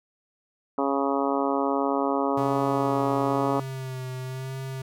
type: harmonic tone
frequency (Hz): 138.59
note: C#3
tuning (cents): 0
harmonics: 2 / 3 / 4 / 5 / 6 / 7 / 8 / 9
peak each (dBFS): -27 / -29 / -30 / -31 / -32 / -32 / -33 / -34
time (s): 0.78-3.6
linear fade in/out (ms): 2
type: tone with vibrato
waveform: square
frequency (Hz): 130.81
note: C3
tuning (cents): 0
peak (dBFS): -32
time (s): 2.37-4.82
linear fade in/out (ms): 5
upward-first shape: sine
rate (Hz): 1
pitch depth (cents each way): 32
effects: none